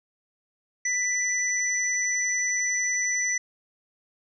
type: tone pair together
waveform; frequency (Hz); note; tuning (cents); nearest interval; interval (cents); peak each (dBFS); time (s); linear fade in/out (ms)
sine; 1985 / 5948; B6 / F#8; +8 / +8; octave + perfect fifth; 1900; -26; 0.85-3.38; 5
effects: none